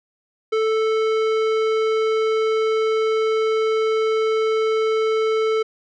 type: tone with tanh clipping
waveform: sine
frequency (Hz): 440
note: A4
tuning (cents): 0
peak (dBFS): -19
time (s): 0.52-5.63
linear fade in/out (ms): 10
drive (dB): 16
effects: none